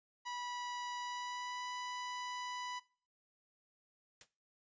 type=tone with pitch glide; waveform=sawtooth; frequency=978 to 990.5 Hz; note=B5 to B5; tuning=-17 to +5 cents; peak=-37 dBFS; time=0.25-2.8 s; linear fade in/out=20 ms; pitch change=+22 cents; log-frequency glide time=0.99-1.65 s
type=noise with exponential decay; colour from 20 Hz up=white; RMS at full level=-49 dBFS; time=4.21-4.29 s; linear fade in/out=2 ms; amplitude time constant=16 ms
effects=noise-tail reverb RT60 0.4 s tail -20 dB re dry + resampled to 16000 Hz